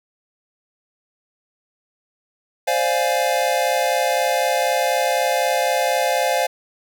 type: chord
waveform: square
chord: D half-diminished seventh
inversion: third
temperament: equal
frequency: 523.3 / 587.3 / 698.5 / 830.6 Hz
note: C5 / D5 / F5 / Ab5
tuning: 0 / 0 / 0 / 0 cents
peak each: -23 / -25 / -22 / -25 dBFS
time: 2.67-6.47 s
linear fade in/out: 10 ms
effects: none